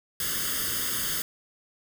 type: noise with comb filter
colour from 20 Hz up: white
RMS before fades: -29 dBFS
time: 0.2-1.22 s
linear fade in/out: 2 ms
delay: 0.61 ms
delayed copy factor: +0.9
effects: none